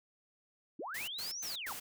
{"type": "linear two-way sweep", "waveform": "sine", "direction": "up then down", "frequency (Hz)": [220.7, 6272, 689], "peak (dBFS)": -39, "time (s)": [0.79, 1.73], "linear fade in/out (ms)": 5, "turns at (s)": 1.42}
{"type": "noise bursts", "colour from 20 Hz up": "white", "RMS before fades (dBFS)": -44, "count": 4, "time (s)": [0.94, 1.8], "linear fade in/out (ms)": 10, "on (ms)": 140, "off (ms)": 100}
{"effects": []}